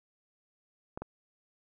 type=clicks; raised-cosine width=1 ms; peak=-24 dBFS; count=2; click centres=0.975 / 1.02 s; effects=none